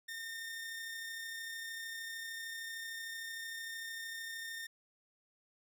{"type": "tone with amplitude modulation", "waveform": "sawtooth", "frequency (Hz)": 1821, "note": "A#6", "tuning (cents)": -41, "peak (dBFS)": -37, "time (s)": [0.08, 4.67], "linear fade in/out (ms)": 10, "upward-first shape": "sine", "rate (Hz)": 33.2, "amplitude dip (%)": 25, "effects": []}